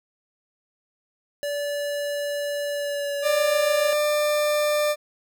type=tone with pitch glide; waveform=square; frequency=578 to 569.1 Hz; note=D5 to C#5; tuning=-28 to +45 cents; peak=-26 dBFS; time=1.43-3.93 s; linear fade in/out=0 ms; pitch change=-27 cents; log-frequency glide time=2.71-3.2 s
type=tone; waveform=40% pulse; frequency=596 Hz; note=D5; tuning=25 cents sharp; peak=-19 dBFS; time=3.22-4.96 s; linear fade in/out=50 ms
effects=none